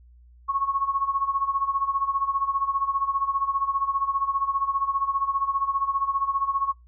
sine tone with tremolo, 1100 Hz, C#6, 14 cents flat, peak -19 dBFS, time 0.48-6.73 s, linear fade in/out 20 ms, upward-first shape sine, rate 15 Hz, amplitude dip 80%, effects noise-tail reverb RT60 0.2 s tail -26 dB re dry + added 60 Hz sine -49 dBFS peak until 6.87 s

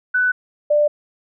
sine tone pair in turn, 1494 / 592.9 Hz, F#6 / D5, +16 / +16 cents, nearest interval octave + major third, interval 1600 cents, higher first, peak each -14 / -12 dBFS, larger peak second, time 0.14-0.32 / 0.7-0.88 s, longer neither, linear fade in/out 10 ms, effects none

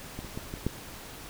clicks, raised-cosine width 3 ms, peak -24 / -29 / -21 / -23 / -14 dBFS, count 5, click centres 0.19 / 0.247 / 0.375 / 0.539 / 0.666 s, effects pink hiss -44 dBFS RMS until 1.29 s

